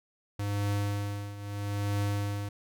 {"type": "tone with tremolo", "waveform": "square", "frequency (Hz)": 101.8, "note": "G#2", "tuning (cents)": -34, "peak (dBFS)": -27, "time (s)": [0.39, 2.49], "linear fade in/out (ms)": 5, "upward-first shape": "triangle", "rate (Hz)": 0.77, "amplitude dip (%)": 80, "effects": []}